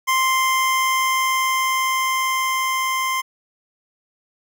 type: tone with level ramp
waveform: 25% pulse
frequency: 1046.5 Hz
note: C6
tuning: in tune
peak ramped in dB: -12 to -16 dBFS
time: 0.07-3.22 s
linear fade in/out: 20 ms
effects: none